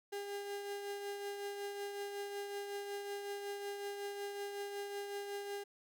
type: tone with tremolo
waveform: 35% pulse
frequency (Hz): 403.6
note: G#4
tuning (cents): -49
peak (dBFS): -37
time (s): 0.12-5.64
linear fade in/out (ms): 10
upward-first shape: triangle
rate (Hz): 5.4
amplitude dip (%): 45
effects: none